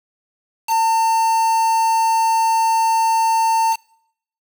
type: tone with quantisation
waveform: triangle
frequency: 900 Hz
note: A5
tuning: 39 cents sharp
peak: -12 dBFS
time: 0.67-3.77 s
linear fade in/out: 50 ms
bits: 4
effects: noise-tail reverb RT60 0.7 s tail -26 dB re dry